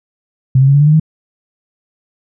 sine tone with pitch steps, 130.81 / 134.88 / 139.07 / 143.39 / 147.85 / 152.45 / 157.19 Hz, C3 / C#3 / C#3 / D3 / D3 / D#3 / D#3, 0 / -47 / +6 / -41 / +12 / -35 / +18 cents, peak -5 dBFS, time 0.55-0.998 s, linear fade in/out 5 ms, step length 64 ms, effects none

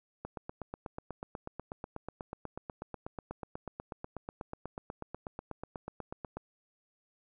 click train, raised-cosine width 1 ms, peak -25 dBFS, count 51, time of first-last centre 0.25-6.37 s, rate 8.17 Hz, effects none

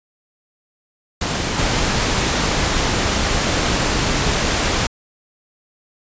pink noise with level steps, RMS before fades -21 / -18 dBFS, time 1.21-4.87 s, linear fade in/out 5 ms, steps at 1.58 s, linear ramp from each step 5 ms, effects resampled to 16000 Hz

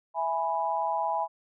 sine chord, E major, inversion none, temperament equal, 659.3 / 830.6 / 987.8 Hz, E5 / G#5 / B5, 0 / 0 / 0 cents, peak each -32 / -29 / -30 dBFS, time 0.14-1.28 s, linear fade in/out 50 ms, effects none

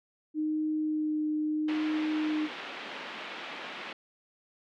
sine tone with vibrato, 307.3 Hz, D#4, 21 cents flat, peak -27 dBFS, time 0.34-2.49 s, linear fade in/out 50 ms, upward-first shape sine, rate 0.76 Hz, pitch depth 11 cents each way
white band-pass noise, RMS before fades -41 dBFS, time 1.68-3.93 s, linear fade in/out 5 ms, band 210 to 3100 Hz, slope 24 dB/octave
effects none

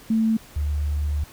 sine tone pair in turn, 222.3 / 73.65 Hz, A3 / D2, +18 / +6 cents, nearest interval octave + perfect fifth, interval 1912 cents, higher first, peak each -17 / -21 dBFS, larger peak first, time 0.1-0.37 / 0.56-1.24 s, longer second, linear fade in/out 5 ms, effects pink hiss -47 dBFS RMS until 1.32 s

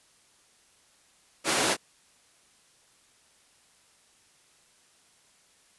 pink high-pass noise, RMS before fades -25 dBFS, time 1.44-1.77 s, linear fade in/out 50 ms, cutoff 310 Hz, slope 12 dB/octave, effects white hiss -62 dBFS RMS until 5.78 s + resampled to 24000 Hz

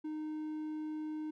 triangle tone, 308.3 Hz, D#4, 16 cents flat, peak -35 dBFS, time 0.04-1.31 s, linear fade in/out 10 ms, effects none

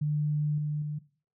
sine tone with level steps, 149.5 Hz, D3, 31 cents sharp, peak -25 / -28 / -31 dBFS, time 0.01-0.99 s, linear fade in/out 10 ms, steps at 0.58 / 0.82 s, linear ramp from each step 2 ms, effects noise-tail reverb RT60 0.4 s tail -17 dB re dry

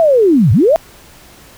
sine linear two-way sweep, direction down then up, 680 to 90.2 to 680 Hz, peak -6 dBFS, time 0-0.76 s, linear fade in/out 0 ms, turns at 0.52 s, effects pink hiss -41 dBFS RMS until 1.57 s

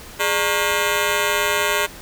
10% pulse ring-modulated tone, 506 Hz, B4, 42 cents sharp, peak -6 dBFS, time 0.19-1.87 s, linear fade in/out 20 ms, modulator 89.8 Hz, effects pink hiss -39 dBFS RMS until 2.01 s

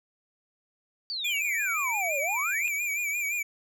sine exponential two-way sweep, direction down then up, 4699 to 540 to 2661 Hz, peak -30 dBFS, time 1.1-2.68 s, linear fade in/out 0 ms, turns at 2.19 s
square tone with vibrato, 2349 Hz, D7, in tune, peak -28 dBFS, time 1.24-3.43 s, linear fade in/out 10 ms, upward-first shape sine, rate 5.8 Hz, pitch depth 71 cents each way
effects none

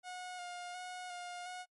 sawtooth tone with vibrato, 719 Hz, F#5, 50 cents flat, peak -39 dBFS, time 0.03-1.66 s, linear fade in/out 50 ms, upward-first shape square, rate 1.4 Hz, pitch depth 21 cents each way, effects noise-tail reverb RT60 0.1 s tail -26 dB re dry + MP3 48 kbps

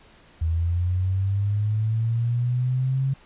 sine linear sweep, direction up, 79.8 to 136.1 Hz, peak -20 dBFS, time 0.41-3.14 s, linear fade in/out 10 ms, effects pink hiss -53 dBFS RMS until 3.25 s + resampled to 8000 Hz

